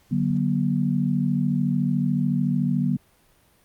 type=tone cluster; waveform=sine; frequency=147.5 / 187.4 / 241.2 Hz; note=D3 / F#3 / B3; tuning=+8 / +22 / -41 cents; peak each=-24 dBFS; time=0.11-2.97 s; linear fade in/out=10 ms; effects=pink hiss -60 dBFS RMS until 3.64 s + Opus 48 kbps